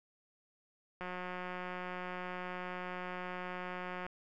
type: click train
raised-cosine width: 0.5 ms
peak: -27 dBFS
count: 554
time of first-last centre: 1.01-4.065 s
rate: 181 Hz
effects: none